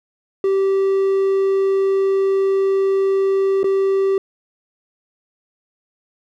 triangle tone with dropouts, 388.6 Hz, G4, 15 cents flat, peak -12 dBFS, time 0.44-4.18 s, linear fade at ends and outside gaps 2 ms, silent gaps 3.632-3.642 s, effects none

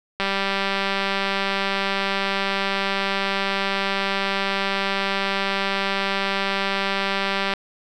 click train, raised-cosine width 0.3 ms, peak -7 dBFS, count 1439, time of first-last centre 0.2-7.537 s, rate 196 Hz, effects none

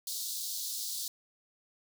pink high-pass noise, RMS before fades -37 dBFS, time 0.07-1.08 s, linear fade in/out 2 ms, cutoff 3800 Hz, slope 48 dB/octave, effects none

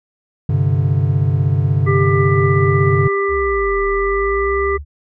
triangle chord, G suspended fourth, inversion none, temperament just, 98 / 130.67 / 147 Hz, G2 / C3 / D3, 0 / -2 / +2 cents, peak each -15 dBFS, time 0.49-3.08 s, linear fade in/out 5 ms
harmonic tone, 396.5 Hz, G4, 20 cents sharp, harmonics 1 / 3 / 5, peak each -16 / -21 / -23 dBFS, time 1.86-4.78 s, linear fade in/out 20 ms
sine linear two-way sweep, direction down then up, 73.42 to 35.5 to 73.42 Hz, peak -24 dBFS, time 3.28-4.85 s, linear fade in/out 50 ms, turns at 3.85 s
effects none

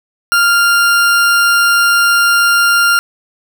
40% pulse tone, 1396.9 Hz, F6, in tune, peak -7 dBFS, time 0.32-2.99 s, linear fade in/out 0 ms, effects none

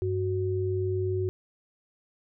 sine tone pair together, 98 / 370.2 Hz, G2 / F#4, 0 / +1 cents, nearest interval octave + major seventh, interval 2301 cents, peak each -28 / -28 dBFS, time 0.02-1.29 s, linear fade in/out 0 ms, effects none

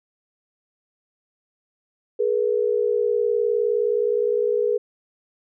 sine tone pair together, 420.1 / 479.6 Hz, G#4 / A#4, +20 / +49 cents, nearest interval major second, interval 229 cents, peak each -21 dBFS, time 2.19-4.78 s, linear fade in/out 10 ms, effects none

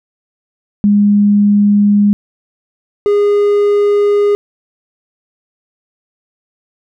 sine / triangle tone pair in turn, 205 / 410 Hz, G#3 / G#4, -22 / -22 cents, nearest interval octave, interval 1200 cents, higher second, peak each -6 dBFS, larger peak neither, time 0.84-2.13 / 3.06-4.35 s, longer neither, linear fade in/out 0 ms, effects none

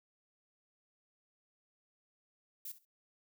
violet noise with echo, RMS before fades -44 dBFS, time 2.65-2.72 s, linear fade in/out 5 ms, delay 66 ms, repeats 2, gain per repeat -15 dB, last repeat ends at 2.852 s, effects none

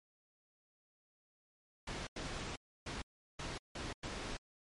pink noise bursts at uneven times, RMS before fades -42 dBFS, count 6, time 1.87-2.07 / 2.16-2.56 / 2.86-3.02 / 3.39-3.58 / 3.75-3.93 / 4.03-4.37 s, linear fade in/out 5 ms, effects low-pass 6000 Hz 12 dB/octave + MP3 48 kbps

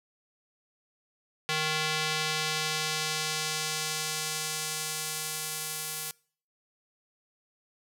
square tone with band-pass filter sweep, 155.56 Hz, D#3, in tune, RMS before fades -32 dBFS, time 1.49-6.11 s, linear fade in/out 0 ms, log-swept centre 3300 to 12000 Hz, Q 0.83, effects noise-tail reverb RT60 0.5 s tail -25 dB re dry

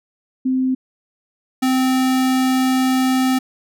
sine / square tone pair in turn, 259.3 / 259.3 Hz, C4 / C4, -15 / -15 cents, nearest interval unison, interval 0 cents, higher neither, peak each -15 / -15 dBFS, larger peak neither, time 0.45-0.75 / 1.62-3.39 s, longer second, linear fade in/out 10 ms, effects none

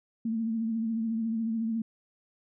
sine tone with vibrato, 225.2 Hz, A3, 40 cents sharp, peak -27 dBFS, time 0.25-1.82 s, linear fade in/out 5 ms, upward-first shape triangle, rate 14 Hz, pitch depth 52 cents each way, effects none

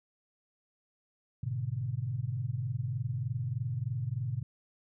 sine chord, G# diminished, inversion none, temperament equal, 103.83 / 123.47 / 146.83 Hz, G#2 / B2 / D3, 0 / 0 / 0 cents, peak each -37 / -33 / -39 dBFS, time 1.43-4.43 s, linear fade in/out 5 ms, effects none

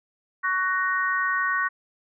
harmonic tone, 373 Hz, F#4, 14 cents sharp, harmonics 3 / 4 / 5, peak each -26 / -26 / -26 dBFS, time 0.43-1.69 s, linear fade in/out 20 ms, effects none

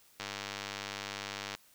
click train, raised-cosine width 0.2 ms, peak -20 dBFS, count 136, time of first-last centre 0.2-1.55 s, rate 100 Hz, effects white hiss -63 dBFS RMS until 1.74 s

